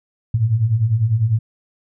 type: beating tone pair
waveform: sine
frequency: 103.83 / 113.83 Hz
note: G#2 / A#2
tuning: 0 / -41 cents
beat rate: 10 Hz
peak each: -20 / -15 dBFS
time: 0.34-1.39 s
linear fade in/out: 5 ms
effects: none